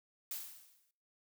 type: noise with exponential decay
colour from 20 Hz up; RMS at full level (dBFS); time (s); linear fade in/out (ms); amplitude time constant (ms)
blue; -39; 0.31-0.91; 2; 130
effects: noise-tail reverb RT60 0.6 s tail -23 dB re dry